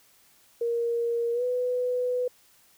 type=tone with pitch glide; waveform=sine; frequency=469.1 to 497 Hz; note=A#4 to B4; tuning=+11 to +11 cents; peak=-24 dBFS; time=0.61-2.28 s; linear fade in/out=5 ms; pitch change=+100 cents; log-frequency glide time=1.33-1.43 s; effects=white hiss -60 dBFS RMS until 2.77 s